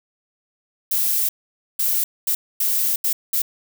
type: noise bursts at uneven times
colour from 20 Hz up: violet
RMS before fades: -20 dBFS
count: 6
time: 0.91-1.29 / 1.79-2.04 / 2.27-2.35 / 2.6-2.96 / 3.04-3.13 / 3.33-3.42 s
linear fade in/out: 5 ms
effects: none